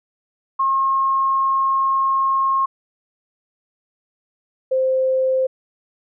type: tone pair in turn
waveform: sine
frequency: 1077 / 522 Hz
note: C6 / C5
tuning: +50 / -4 cents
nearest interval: octave + minor second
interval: 1254 cents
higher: first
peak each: -15 dBFS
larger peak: neither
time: 0.59-2.66 / 4.71-5.47 s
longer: first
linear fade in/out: 10 ms
effects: none